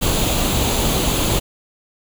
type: noise with comb filter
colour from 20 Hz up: pink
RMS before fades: -18 dBFS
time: 0.01-1.4 s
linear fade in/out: 20 ms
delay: 0.28 ms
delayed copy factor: +0.55
effects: none